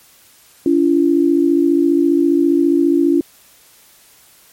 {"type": "tone pair together", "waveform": "sine", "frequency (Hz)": [285.2, 340], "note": ["C#4", "F4"], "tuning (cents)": [49, -46], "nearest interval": "minor third", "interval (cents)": 305, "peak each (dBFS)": -13, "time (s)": [0.66, 3.21], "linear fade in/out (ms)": 2, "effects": ["white hiss -48 dBFS RMS until 4.52 s", "MP3 64 kbps"]}